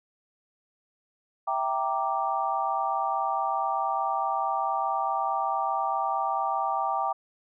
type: chord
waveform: sine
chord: E half-diminished seventh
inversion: none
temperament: equal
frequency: 659.3 / 784 / 932.3 / 1174.7 Hz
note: E5 / G5 / Bb5 / D6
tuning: 0 / 0 / 0 / 0 cents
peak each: -34 / -28 / -31 / -30 dBFS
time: 1.47-7.13 s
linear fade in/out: 10 ms
effects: none